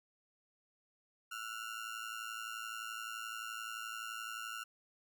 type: ring-modulated tone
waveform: 30% pulse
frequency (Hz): 1396.9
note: F6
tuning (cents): 0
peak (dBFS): -36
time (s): 1.31-4.64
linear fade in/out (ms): 10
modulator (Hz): 55.8
effects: none